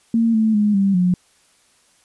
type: tone with pitch steps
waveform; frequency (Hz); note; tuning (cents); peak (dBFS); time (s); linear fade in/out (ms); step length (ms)
sine; 228.8 / 219.7 / 208.7 / 196.4 / 180; A#3 / A3 / G#3 / G3 / F#3; -32 / -2 / +9 / +4 / -47; -13; 0.14-1.14; 2; 200
effects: white hiss -57 dBFS RMS until 2.04 s + resampled to 24000 Hz